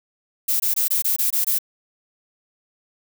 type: noise bursts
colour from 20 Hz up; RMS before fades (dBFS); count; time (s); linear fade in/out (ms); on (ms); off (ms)
violet; -20; 8; 0.48-1.587; 10; 120; 21
effects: none